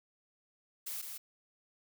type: noise with echo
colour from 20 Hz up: blue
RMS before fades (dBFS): -40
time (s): 0.86-1.02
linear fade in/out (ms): 10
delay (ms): 160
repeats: 1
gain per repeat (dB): -4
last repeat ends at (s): 1.18
effects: none